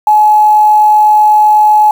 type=tone with quantisation; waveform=sine; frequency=849 Hz; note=G#5; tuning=38 cents sharp; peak=-3 dBFS; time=0.07-1.91 s; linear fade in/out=2 ms; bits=5; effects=none